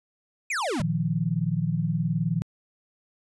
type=exponential sweep; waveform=square; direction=down; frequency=2589 to 178.1 Hz; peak=-26 dBFS; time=0.5-0.82 s; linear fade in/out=5 ms
type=chord; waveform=sine; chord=Bb suspended fourth; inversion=none; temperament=equal; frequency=116.54 / 155.56 / 174.61 Hz; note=Bb2 / Eb3 / F3; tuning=0 / 0 / 0 cents; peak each=-30 / -26 / -27 dBFS; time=0.8-2.42 s; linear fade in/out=0 ms
effects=resampled to 24000 Hz